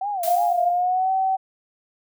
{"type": "tone with vibrato", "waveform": "sine", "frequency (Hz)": 740, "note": "F#5", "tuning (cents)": 0, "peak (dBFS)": -23, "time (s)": [0.01, 0.7], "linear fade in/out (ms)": 5, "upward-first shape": "sine", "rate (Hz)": 2.9, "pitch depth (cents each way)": 200}
{"type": "noise with exponential decay", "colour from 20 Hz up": "blue", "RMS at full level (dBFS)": -28, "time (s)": [0.23, 0.83], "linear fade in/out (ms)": 5, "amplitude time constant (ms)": 130}
{"type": "tone with pitch glide", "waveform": "sine", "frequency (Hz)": [704, 763.3], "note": ["F5", "G5"], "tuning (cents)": [14, -46], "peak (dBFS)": -18, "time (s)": [0.26, 1.37], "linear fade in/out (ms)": 20, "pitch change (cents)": 140, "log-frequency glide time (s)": [0.71, 1.11]}
{"effects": []}